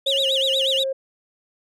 triangle tone with vibrato, 3313 Hz, G#7, 5 cents flat, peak -16 dBFS, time 0.06-0.84 s, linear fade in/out 10 ms, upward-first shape sine, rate 8.3 Hz, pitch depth 280 cents each way
sine tone with pitch glide, 546 to 535.1 Hz, C#5 to C5, -26 to +39 cents, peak -21 dBFS, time 0.06-0.93 s, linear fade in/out 10 ms, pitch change -35 cents, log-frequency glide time 0.19-0.28 s
effects tanh soft clip ceiling -14 dBFS

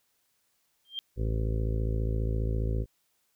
sine tone with exponential growth, 3181 Hz, G7, 25 cents sharp, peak -28 dBFS, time 0.85-0.99 s, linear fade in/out 0 ms, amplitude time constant 30 ms
harmonic tone, 54.8 Hz, A1, 6 cents flat, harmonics 1 / 2 / 3 / 4 / 5 / 6 / 7 / 8 / 9 / 10, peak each -28 / -31 / -41 / -42 / -43 / -49 / -40 / -46 / -43 / -52 dBFS, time 1.16-2.86 s, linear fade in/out 50 ms
effects white hiss -73 dBFS RMS until 3.35 s

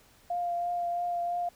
sine tone with vibrato, 698.5 Hz, F5, in tune, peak -28 dBFS, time 0.3-1.49 s, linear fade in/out 5 ms, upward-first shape triangle, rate 3 Hz, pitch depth 17 cents each way, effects pink hiss -60 dBFS RMS until 1.55 s

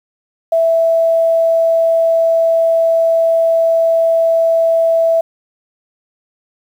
sine tone, 659.3 Hz, E5, in tune, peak -9 dBFS, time 0.52-5.21 s, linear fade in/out 5 ms, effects 7-bit

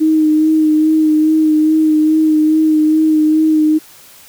sine tone with vibrato, 311.1 Hz, D#4, in tune, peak -8 dBFS, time 0-3.79 s, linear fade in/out 20 ms, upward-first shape sine, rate 2.4 Hz, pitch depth 23 cents each way, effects white hiss -41 dBFS RMS until 4.28 s

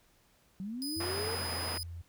sine linear sweep, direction up, 182 to 466.2 Hz, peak -36 dBFS, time 0.6-1.35 s, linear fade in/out 0 ms
sawtooth tone, 4992 Hz, D#8, 5 cents sharp, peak -34 dBFS, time 0.82-1.83 s, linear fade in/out 0 ms
sine tone with pitch glide, 89.3 to 84.92 Hz, F2 to F2, +39 to -48 cents, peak -40 dBFS, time 0.96-2.02 s, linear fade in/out 10 ms, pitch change -87 cents, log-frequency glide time 1.35-1.48 s
white band-pass noise, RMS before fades -40 dBFS, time 1-1.78 s, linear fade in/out 5 ms, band 130 to 1600 Hz, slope 12 dB/octave
effects pink hiss -67 dBFS RMS until 2.08 s

